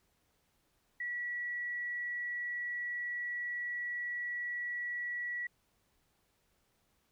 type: tone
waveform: sine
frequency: 1938 Hz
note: B6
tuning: 33 cents flat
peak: -35 dBFS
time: 1-5.47 s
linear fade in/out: 5 ms
effects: pink hiss -75 dBFS RMS until 7.11 s